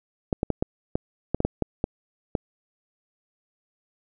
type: clicks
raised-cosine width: 2 ms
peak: -9 dBFS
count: 11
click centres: 0.328 / 0.431 / 0.503 / 0.625 / 0.955 / 1.346 / 1.404 / 1.45 / 1.623 / 1.841 / 2.352 s
effects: none